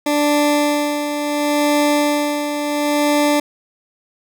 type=tone with tremolo; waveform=20% pulse; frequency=293.7 Hz; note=D4; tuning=in tune; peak=-8 dBFS; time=0.06-3.4 s; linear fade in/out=5 ms; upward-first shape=sine; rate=0.71 Hz; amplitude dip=55%; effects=none